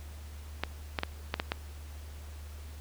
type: clicks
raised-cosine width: 0.3 ms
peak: -13 dBFS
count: 6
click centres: 0.636 / 0.988 / 1.034 / 1.341 / 1.399 / 1.519 s
effects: added 74 Hz sine -42 dBFS peak until 2.8 s + pink hiss -54 dBFS RMS until 2.8 s